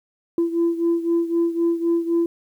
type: beating tone pair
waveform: sine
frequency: 336.5 / 340.4 Hz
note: E4 / F4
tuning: +36 / -44 cents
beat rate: 3.9 Hz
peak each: -18 / -22 dBFS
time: 0.38-2.26 s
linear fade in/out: 2 ms
effects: tanh soft clip ceiling -13 dBFS + 9-bit